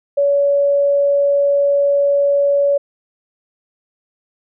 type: tone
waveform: sine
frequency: 566 Hz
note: C#5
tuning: 36 cents sharp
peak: -11 dBFS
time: 0.17-2.78 s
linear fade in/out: 10 ms
effects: none